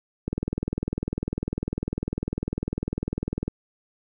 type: click train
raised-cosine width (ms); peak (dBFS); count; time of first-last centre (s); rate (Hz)
3; -13; 65; 0.28-3.48; 20
effects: none